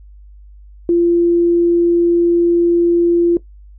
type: tone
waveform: sine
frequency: 343.5 Hz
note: F4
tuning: 29 cents flat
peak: -9 dBFS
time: 0.89-3.37 s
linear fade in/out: 2 ms
effects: noise-tail reverb RT60 0.1 s tail -17 dB re dry + added 50 Hz sine -37 dBFS peak until 3.78 s